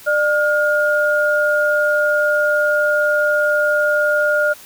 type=tone pair together; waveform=sine; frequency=598 / 1422.3 Hz; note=D5 / F6; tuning=+31 / +31 cents; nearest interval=octave + minor third; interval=1500 cents; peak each=-16 dBFS; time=0.06-4.54 s; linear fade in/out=20 ms; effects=white hiss -41 dBFS RMS until 4.65 s